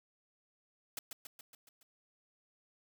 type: noise with echo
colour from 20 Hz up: white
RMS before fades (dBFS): -41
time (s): 0.97-0.99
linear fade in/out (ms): 2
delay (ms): 140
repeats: 6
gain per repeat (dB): -4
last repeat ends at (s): 1.83
effects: none